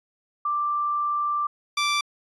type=tone pair in turn; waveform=sine / 15% pulse; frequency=1178 / 1171.4 Hz; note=D6 / D6; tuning=+5 / -5 cents; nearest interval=unison; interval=10 cents; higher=first; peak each=-22 / -15 dBFS; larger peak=second; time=0.45-1.47 / 1.77-2.01 s; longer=first; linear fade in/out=5 ms; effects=resampled to 22050 Hz